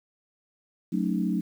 sine chord, D# half-diminished seventh, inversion first, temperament equal, 185 / 220 / 277.2 / 311.1 Hz, F#3 / A3 / C#4 / D#4, 0 / 0 / 0 / 0 cents, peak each -27 / -29 / -32 / -31 dBFS, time 0.92-1.41 s, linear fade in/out 10 ms, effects 9-bit

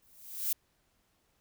violet noise with exponential growth, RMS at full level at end -28 dBFS, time 0.02-0.53 s, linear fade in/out 5 ms, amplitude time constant 110 ms, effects pink hiss -73 dBFS RMS until 1.4 s

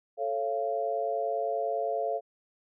sine chord, A augmented, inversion none, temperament just, 440 / 550 / 687.5 Hz, A4 / C#5 / E#5, 0 / -14 / -27 cents, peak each -33 / -33 / -30 dBFS, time 0.17-2.21 s, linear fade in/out 50 ms, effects none

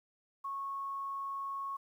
sine tone with quantisation, 1100 Hz, C#6, 14 cents flat, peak -36 dBFS, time 0.44-1.77 s, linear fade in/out 10 ms, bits 11, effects none

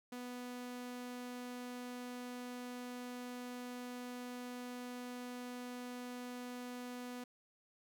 sawtooth tone, 246.9 Hz, B3, in tune, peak -40 dBFS, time 0.12-7.24 s, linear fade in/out 5 ms, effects none

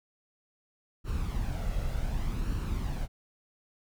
brown noise with flanger, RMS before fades -31 dBFS, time 1.04-3.08 s, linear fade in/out 50 ms, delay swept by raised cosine 0.7 to 1.52 ms, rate 0.67 Hz, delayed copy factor +0.5, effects none

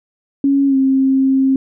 sine tone with pitch glide, 277.2 to 267 Hz, C#4 to C4, 0 to +35 cents, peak -10 dBFS, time 0.44-1.56 s, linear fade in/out 2 ms, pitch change -65 cents, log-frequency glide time 0.67-0.76 s, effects none

